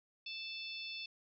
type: harmonic tone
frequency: 880 Hz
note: A5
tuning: in tune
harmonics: 3 / 4 / 5 / 6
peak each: -45 / -47 / -49 / -51 dBFS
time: 0.26-1.06 s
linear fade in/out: 5 ms
effects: none